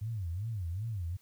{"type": "tone with vibrato", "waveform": "sine", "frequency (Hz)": 98, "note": "G2", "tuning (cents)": 0, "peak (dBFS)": -33, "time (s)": [0.01, 1.17], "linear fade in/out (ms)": 10, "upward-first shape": "sine", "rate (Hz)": 2.6, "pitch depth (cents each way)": 290, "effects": ["white hiss -67 dBFS RMS until 1.21 s"]}